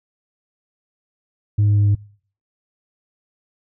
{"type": "tone with pitch steps", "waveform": "sine", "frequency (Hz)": [103.83, 103.23, 102.64, 102.05], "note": ["G#2", "G#2", "G#2", "G#2"], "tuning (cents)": [0, -10, -20, -30], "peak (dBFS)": -10, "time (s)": [1.58, 1.952], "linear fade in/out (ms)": 10, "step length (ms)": 93, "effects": ["noise-tail reverb RT60 0.5 s tail -25 dB re dry", "tanh soft clip ceiling -11 dBFS"]}